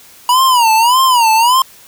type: tone with vibrato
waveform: square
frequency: 963 Hz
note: B5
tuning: 44 cents flat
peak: -8 dBFS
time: 0.29-1.62 s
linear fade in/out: 2 ms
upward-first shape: sine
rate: 1.7 Hz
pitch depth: 160 cents each way
effects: white hiss -41 dBFS RMS until 1.87 s